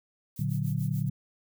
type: noise with tremolo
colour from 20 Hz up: violet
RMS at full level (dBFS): -46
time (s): 0.36-1.09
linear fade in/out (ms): 2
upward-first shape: sine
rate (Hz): 6.9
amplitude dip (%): 90
type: chord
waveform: sine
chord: Bb augmented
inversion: none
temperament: equal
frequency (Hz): 116.54 / 146.83 / 185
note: Bb2 / D3 / F#3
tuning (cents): 0 / 0 / 0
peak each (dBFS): -31 / -29 / -33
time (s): 0.39-1.1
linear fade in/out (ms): 5
effects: none